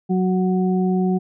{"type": "harmonic tone", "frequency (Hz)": 185, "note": "F#3", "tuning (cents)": 0, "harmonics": [1, 2, 4], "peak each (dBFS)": [-17, -23, -29], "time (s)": [0.09, 1.19], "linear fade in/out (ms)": 20, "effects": []}